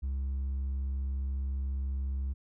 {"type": "tone with hard clipping", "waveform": "triangle", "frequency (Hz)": 67.2, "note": "C2", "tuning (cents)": 47, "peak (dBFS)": -29, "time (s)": [0.02, 2.34], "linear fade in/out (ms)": 20, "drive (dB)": 1, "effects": []}